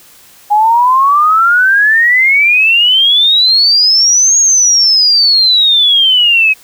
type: exponential two-way sweep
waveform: sine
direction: up then down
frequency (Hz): 819 to 6645 to 2525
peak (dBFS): -5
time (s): 0.5-6.54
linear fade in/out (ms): 20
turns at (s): 4.38
effects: white hiss -41 dBFS RMS until 6.63 s